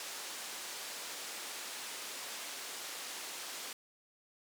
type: band-pass noise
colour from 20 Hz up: white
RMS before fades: -44 dBFS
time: 0-3.73 s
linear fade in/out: 2 ms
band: 330 to 8000 Hz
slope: 12 dB/octave
effects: none